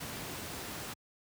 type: noise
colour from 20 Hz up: pink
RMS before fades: -41 dBFS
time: 0-0.94 s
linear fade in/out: 10 ms
effects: high-pass 80 Hz 12 dB/octave